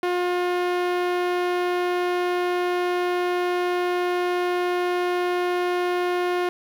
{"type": "tone", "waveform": "sawtooth", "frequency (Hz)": 356.6, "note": "F4", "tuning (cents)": 36, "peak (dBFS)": -17, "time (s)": [0.03, 6.49], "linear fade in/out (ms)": 2, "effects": ["low-pass 3000 Hz 12 dB/octave", "8-bit"]}